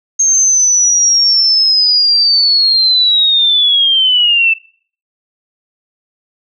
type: linear sweep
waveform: sine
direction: down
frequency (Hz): 6440 to 2637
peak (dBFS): -7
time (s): 0.19-4.54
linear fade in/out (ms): 10
effects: noise-tail reverb RT60 0.5 s tail -23 dB re dry